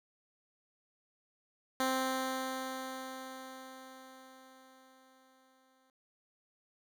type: tone with exponential decay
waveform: 10% pulse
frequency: 261.6 Hz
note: C4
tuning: in tune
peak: -21 dBFS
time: 1.8-5.9 s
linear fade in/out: 1 ms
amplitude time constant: 890 ms
effects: none